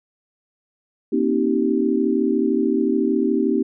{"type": "tone cluster", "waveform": "sine", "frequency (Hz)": [237.4, 271.1, 316.6, 388.1], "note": ["A#3", "C#4", "D#4", "G4"], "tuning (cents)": [32, -38, 30, -17], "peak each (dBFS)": -22, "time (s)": [1.12, 3.63], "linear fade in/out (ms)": 10, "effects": []}